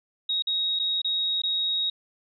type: tone with dropouts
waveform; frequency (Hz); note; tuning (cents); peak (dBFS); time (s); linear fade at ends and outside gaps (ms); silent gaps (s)
sine; 3778; A#7; +22; -23; 0.29-1.9; 5; 0.423-0.47 / 0.791-0.796 / 1.018-1.045 / 1.419-1.435
effects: none